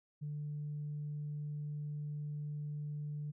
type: tone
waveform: sine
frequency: 148.1 Hz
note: D3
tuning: 15 cents sharp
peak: -37 dBFS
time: 0.21-3.32 s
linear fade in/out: 20 ms
effects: tanh soft clip ceiling -34 dBFS